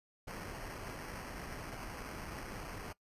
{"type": "noise with sample-and-hold", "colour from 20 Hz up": "pink", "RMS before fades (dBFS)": -45, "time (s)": [0.27, 2.93], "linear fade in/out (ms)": 10, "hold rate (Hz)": 3675, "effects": ["noise-tail reverb RT60 0.1 s tail -19 dB re dry", "resampled to 32000 Hz"]}